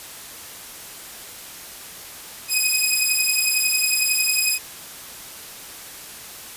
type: beating tone pair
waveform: 10% pulse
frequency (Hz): 2508 / 2519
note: D#7 / D#7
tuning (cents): +13 / +21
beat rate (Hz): 11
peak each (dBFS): -12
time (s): 2.48-4.59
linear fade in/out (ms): 50
effects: white hiss -38 dBFS RMS until 6.56 s + resampled to 32000 Hz